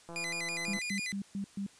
click train, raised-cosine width 1 ms, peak -32 dBFS, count 119, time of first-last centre 0.09-0.788 s, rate 169 Hz
sawtooth tone with vibrato, 2219 Hz, C#7, 1 cent sharp, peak -31 dBFS, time 0.16-1.12 s, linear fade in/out 0 ms, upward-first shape square, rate 6.1 Hz, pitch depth 160 cents each way
sine tone bursts, 198.2 Hz, G3, 19 cents sharp, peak -33 dBFS, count 5, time 0.68-1.665 s, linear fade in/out 2 ms, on 93 ms, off 130 ms
effects white hiss -59 dBFS RMS until 1.79 s + resampled to 22050 Hz

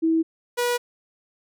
sine / sawtooth tone pair in turn, 324.6 / 485.1 Hz, E4 / B4, -27 / -31 cents, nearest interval perfect fifth, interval 696 cents, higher second, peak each -17 dBFS, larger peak neither, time 0.02-0.23 / 0.57-0.78 s, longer neither, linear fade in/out 20 ms, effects none

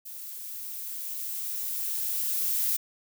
violet noise with level ramp, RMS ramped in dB -41 to -26 dBFS, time 0.05-2.77 s, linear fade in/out 10 ms, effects none

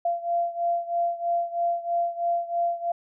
sine beating tone pair, 687 / 690.1 Hz, F5 / F5, -29 / -21 cents, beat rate 3.1 Hz, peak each -25 / -28 dBFS, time 0.05-2.92 s, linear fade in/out 5 ms, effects none

